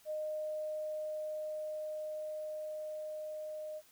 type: tone with level ramp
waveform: sine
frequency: 615 Hz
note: D#5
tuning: 20 cents flat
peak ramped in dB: -35 to -40 dBFS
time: 0.05-3.82 s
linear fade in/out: 50 ms
effects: white hiss -64 dBFS RMS until 3.91 s